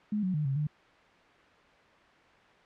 sine tone with pitch steps, 210 / 185.4 / 150.8 / 135.9 / 149.8 Hz, G#3 / F#3 / D3 / C#3 / D3, +19 / +4 / +46 / -34 / +35 cents, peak -27 dBFS, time 0.12-0.67 s, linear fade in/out 5 ms, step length 110 ms, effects white hiss -58 dBFS RMS until 2.65 s + low-pass 2000 Hz 12 dB/octave

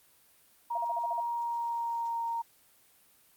sine tone with pitch glide, 943 to 926.8 Hz, A#5 to A#5, +20 to -10 cents, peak -30 dBFS, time 0.7-2.42 s, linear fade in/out 10 ms, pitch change -30 cents, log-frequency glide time 1.28-2.23 s
sine tone bursts, 690 Hz, F5, 21 cents flat, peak -32 dBFS, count 7, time 0.75-1.203 s, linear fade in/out 5 ms, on 27 ms, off 44 ms
effects white hiss -63 dBFS RMS until 3.36 s + Opus 32 kbps

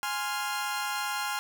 sawtooth chord, F minor, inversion first, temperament equal, 830.6 / 1046.5 / 1396.9 Hz, Ab5 / C6 / F6, 0 / 0 / 0 cents, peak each -30 / -32 / -30 dBFS, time 0.03-1.39 s, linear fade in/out 0 ms, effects none

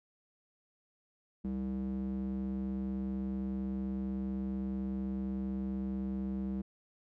square tone with band-pass filter, 65.41 Hz, C2, in tune, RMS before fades -36 dBFS, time 1.44-6.62 s, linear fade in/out 10 ms, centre 230 Hz, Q 4.4, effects none

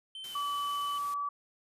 triangle tone with pitch glide, 3091 to 3003 Hz, G7 to F#7, -25 to +25 cents, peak -39 dBFS, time 0.15-0.98 s, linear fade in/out 2 ms, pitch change -50 cents, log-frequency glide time 0.29-0.37 s
white noise, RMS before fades -49 dBFS, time 0.24-1.14 s, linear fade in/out 2 ms
sine tone, 1149 Hz, D6, 38 cents flat, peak -31 dBFS, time 0.35-1.29 s, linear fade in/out 5 ms
effects resampled to 32000 Hz

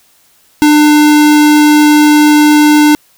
square tone, 299.3 Hz, D4, 33 cents sharp, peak -4 dBFS, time 0.62-2.95 s, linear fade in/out 0 ms, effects white hiss -49 dBFS RMS until 3.17 s

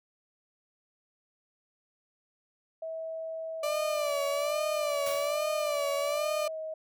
sine tone with pitch glide, 647 to 632.6 Hz, E5 to D#5, -32 to +29 cents, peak -34 dBFS, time 2.82-6.74 s, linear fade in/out 5 ms, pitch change -39 cents, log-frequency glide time 6.44-6.58 s
35% pulse tone with vibrato, 587 Hz, D5, 1 cent flat, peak -27 dBFS, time 3.63-6.48 s, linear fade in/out 5 ms, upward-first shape sine, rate 1.2 Hz, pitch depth 69 cents each way
white noise with exponential decay, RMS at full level -37 dBFS, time 5.06-5.52 s, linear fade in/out 5 ms, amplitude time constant 100 ms
effects none

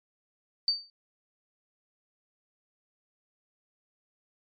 sine tone with exponential decay, 4600 Hz, D8, 37 cents flat, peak -19 dBFS, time 0.68-0.9 s, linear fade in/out 1 ms, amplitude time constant 46 ms, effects MP3 64 kbps

